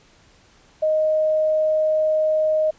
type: tone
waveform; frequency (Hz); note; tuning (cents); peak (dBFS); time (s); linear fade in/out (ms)
sine; 622.3; D#5; 0; -16; 0.82-2.71; 10
effects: pink hiss -54 dBFS RMS until 2.78 s + resampled to 16000 Hz